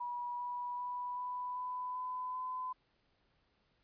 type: tone with pitch steps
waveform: sine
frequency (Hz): 970 / 977.3 / 984.7 / 992.1 / 999.6 / 1007.1 / 1014.7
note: B5 / B5 / B5 / B5 / B5 / B5 / B5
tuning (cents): -31 / -18 / -5 / +8 / +21 / +34 / +47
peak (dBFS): -37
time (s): 0-2.73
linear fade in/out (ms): 10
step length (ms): 390
effects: pink hiss -75 dBFS RMS until 3.83 s + resampled to 11025 Hz